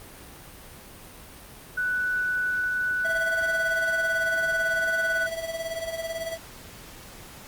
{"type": "tone", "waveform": "sine", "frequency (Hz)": 1485, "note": "F#6", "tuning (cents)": 6, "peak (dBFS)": -23, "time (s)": [1.77, 5.27], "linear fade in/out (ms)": 10}
{"type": "tone with tremolo", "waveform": "square", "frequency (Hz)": 658, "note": "E5", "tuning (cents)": -3, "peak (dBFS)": -28, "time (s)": [3.04, 6.38], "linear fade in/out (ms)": 20, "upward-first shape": "sine", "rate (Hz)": 18, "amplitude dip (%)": 65}
{"effects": ["pink hiss -45 dBFS RMS until 7.47 s", "Opus 32 kbps"]}